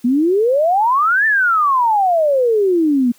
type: exponential two-way sweep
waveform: sine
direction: up then down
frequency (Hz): 233.1 to 1800 to 233.1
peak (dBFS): -11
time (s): 0.04-3.12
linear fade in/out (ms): 10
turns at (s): 1.26
effects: white hiss -51 dBFS RMS until 3.18 s + high-pass 100 Hz 12 dB/octave